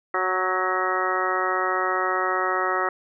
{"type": "harmonic tone with a mistuned harmonic", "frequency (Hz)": 185, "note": "F#3", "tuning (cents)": 0, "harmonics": [2, 3, 4, 5, 6, 7, 8, 9, 10], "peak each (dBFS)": [-29, -31, -30, -33, -29, -26, -36, -35, -29], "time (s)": [0.14, 2.89], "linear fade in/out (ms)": 2, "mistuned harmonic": 10, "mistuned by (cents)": 36, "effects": []}